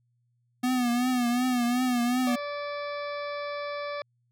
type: tone with vibrato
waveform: square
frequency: 246.5 Hz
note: B3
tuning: 3 cents flat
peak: -24 dBFS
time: 0.63-2.36 s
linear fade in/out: 10 ms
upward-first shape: triangle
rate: 2.7 Hz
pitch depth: 75 cents each way
type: harmonic tone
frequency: 580 Hz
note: D5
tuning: 22 cents flat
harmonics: 1 / 2 / 3 / 4 / 6 / 7 / 8 / 9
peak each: -33 / -37 / -43 / -42 / -49 / -51 / -51 / -53 dBFS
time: 2.27-4.02 s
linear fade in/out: 2 ms
effects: added 120 Hz sine -68 dBFS peak until 4.31 s